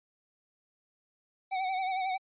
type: tone with vibrato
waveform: square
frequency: 754 Hz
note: F#5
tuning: 32 cents sharp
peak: -30 dBFS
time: 1.51-2.18 s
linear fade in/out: 20 ms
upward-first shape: sine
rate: 11 Hz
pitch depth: 48 cents each way
effects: resampled to 8000 Hz